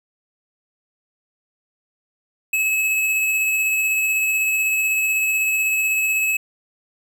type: tone with tremolo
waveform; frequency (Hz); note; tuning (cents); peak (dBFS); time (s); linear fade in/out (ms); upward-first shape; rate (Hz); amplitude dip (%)
square; 2584; E7; -35; -17; 2.53-6.37; 5; triangle; 16; 25
effects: none